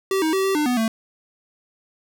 square tone with pitch steps, 385.6 / 316.5 / 384 / 387.2 / 300 / 247.6 / 223.8 Hz, G4 / D#4 / G4 / G4 / D4 / B3 / A3, -28 / +30 / -36 / -21 / +37 / +5 / +30 cents, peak -19 dBFS, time 0.11-0.88 s, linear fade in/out 2 ms, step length 110 ms, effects none

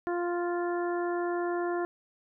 harmonic tone, 349.2 Hz, F4, in tune, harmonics 1 / 2 / 3 / 4 / 5, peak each -29 / -35 / -39 / -41 / -43 dBFS, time 0.07-1.85 s, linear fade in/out 0 ms, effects none

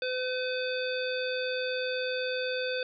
harmonic tone, 508 Hz, B4, 49 cents sharp, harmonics 1 / 3 / 5 / 7 / 9, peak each -31 / -36 / -38 / -39 / -41 dBFS, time 0.02-2.83 s, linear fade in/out 2 ms, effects none

